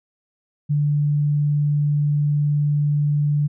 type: tone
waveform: sine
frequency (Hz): 146.83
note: D3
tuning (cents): 0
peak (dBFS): -16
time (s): 0.69-3.48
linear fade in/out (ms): 20
effects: none